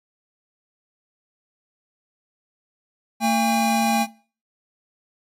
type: tone pair together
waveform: square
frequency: 225.4 / 810 Hz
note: A3 / G#5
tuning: +42 / -43 cents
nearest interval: octave + minor seventh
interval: 2215 cents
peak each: -21 dBFS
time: 3.2-4.07 s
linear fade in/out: 50 ms
effects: noise-tail reverb RT60 0.4 s tail -20 dB re dry + AAC 48 kbps